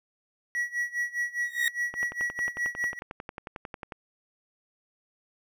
triangle tone with tremolo, 1929 Hz, B6, 41 cents flat, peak -23 dBFS, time 0.55-2.99 s, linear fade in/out 0 ms, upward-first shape sine, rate 4.9 Hz, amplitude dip 90%
35% pulse tone with exponential growth, 1864.7 Hz, A#6, in tune, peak -20 dBFS, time 1.41-1.68 s, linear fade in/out 1 ms, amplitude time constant 58 ms
click train, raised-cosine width 0.5 ms, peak -22 dBFS, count 23, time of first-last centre 1.94-3.922 s, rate 11.1 Hz
effects none

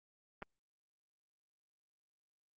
clicks, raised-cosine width 0.5 ms, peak -30 dBFS, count 2, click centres 0.422 / 0.427 s, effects Opus 32 kbps

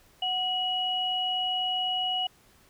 sine tone pair together, 740 / 2912 Hz, F#5 / F#7, 0 / -28 cents, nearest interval 2 octaves, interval 2372 cents, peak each -31 / -27 dBFS, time 0.22-2.27 s, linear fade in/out 5 ms, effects pink hiss -60 dBFS RMS until 2.69 s

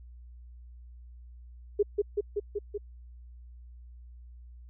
sine tone with echo, 410 Hz, G#4, 22 cents flat, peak -20 dBFS, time 1.79-1.83 s, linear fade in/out 10 ms, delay 190 ms, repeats 5, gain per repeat -2 dB, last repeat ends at 2.78 s, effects added 60 Hz sine -46 dBFS peak until 4.69 s

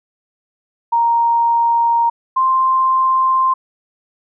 sine tone pair in turn, 933 / 1047.3 Hz, A#5 / C6, +1 / +1 cents, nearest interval major second, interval 200 cents, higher second, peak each -11 dBFS, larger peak neither, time 0.92-2.1 / 2.36-3.54 s, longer neither, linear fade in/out 10 ms, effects none

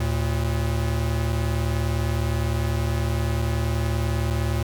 square tone pair together, 74.69 / 114.3 Hz, D2 / A#2, +30 / -34 cents, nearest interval perfect fifth, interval 736 cents, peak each -25 dBFS, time 0-4.63 s, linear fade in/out 5 ms, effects none

